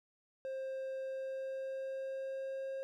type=tone with pitch glide; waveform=triangle; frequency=530 to 536.5 Hz; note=C5 to C5; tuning=+22 to +43 cents; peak=-36 dBFS; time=0.45-2.83 s; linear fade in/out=0 ms; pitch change=+21 cents; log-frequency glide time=1-2.7 s; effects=none